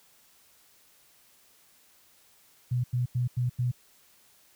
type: tone bursts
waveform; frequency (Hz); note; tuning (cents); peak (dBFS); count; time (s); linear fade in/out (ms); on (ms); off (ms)
sine; 123.47; B2; 0; -24; 5; 2.71-3.716; 10; 130; 89
effects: white hiss -61 dBFS RMS until 4.55 s